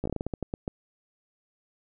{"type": "slowing click train", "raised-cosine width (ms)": 2, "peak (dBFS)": -17, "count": 12, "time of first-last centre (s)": [0.04, 0.678], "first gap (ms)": 15, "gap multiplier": 1.25, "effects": []}